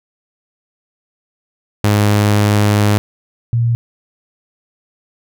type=tone pair in turn; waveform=sawtooth / sine; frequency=103.83 / 117.49 Hz; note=G#2 / A#2; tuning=0 / +14 cents; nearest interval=major second; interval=214 cents; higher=second; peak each=-6 / -11 dBFS; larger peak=first; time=1.84-2.98 / 3.53-3.75 s; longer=first; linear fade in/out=0 ms; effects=none